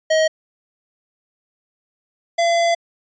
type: tone pair in turn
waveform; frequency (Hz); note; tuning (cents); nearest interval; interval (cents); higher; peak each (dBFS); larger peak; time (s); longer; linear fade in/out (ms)
square; 632 / 679.8; D#5 / F5; +27 / -47; minor second; 126; second; -14 / -15; first; 0.1-0.28 / 2.38-2.75; second; 10
effects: resampled to 16000 Hz